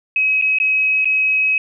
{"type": "tone with dropouts", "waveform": "sine", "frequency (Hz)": 2549, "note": "D#7", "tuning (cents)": 41, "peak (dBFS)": -13, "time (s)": [0.16, 1.58], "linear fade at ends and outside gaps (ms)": 2, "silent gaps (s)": [[0.414, 0.422], [0.586, 0.6], [1.046, 1.055]], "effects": []}